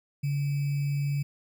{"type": "tone with sample-and-hold", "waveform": "sine", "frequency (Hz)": 142.2, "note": "C#3", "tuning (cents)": 45, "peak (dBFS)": -25, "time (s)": [0.23, 1.23], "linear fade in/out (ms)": 10, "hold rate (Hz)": 2450, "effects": []}